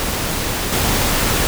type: noise with level steps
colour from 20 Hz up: pink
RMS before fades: -21 / -17 dBFS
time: 0-1.47 s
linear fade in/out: 0 ms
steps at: 0.72 s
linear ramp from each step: 10 ms
effects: none